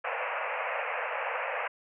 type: band-pass noise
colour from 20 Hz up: pink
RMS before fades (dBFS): -33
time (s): 0.04-1.68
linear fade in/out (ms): 10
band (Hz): 480 to 2700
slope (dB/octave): 96
effects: none